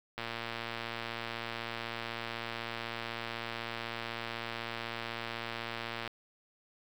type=click train; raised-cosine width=0.3 ms; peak=-21 dBFS; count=685; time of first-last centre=0.18-6.077 s; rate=116 Hz; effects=8-bit